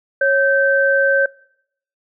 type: tone pair together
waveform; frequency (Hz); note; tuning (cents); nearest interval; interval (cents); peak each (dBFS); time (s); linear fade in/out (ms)
sine; 550 / 1551.7; C#5 / G6; -14 / -18; octave + tritone; 1796; -15; 0.21-1.26; 5
effects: noise-tail reverb RT60 0.7 s tail -23 dB re dry